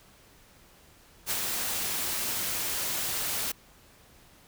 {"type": "noise with ADSR envelope", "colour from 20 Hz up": "white", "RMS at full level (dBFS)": -28, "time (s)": [1.26, 3.52], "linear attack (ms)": 51, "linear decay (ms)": 33, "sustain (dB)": -3, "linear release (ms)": 7, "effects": ["pink hiss -57 dBFS RMS until 4.47 s"]}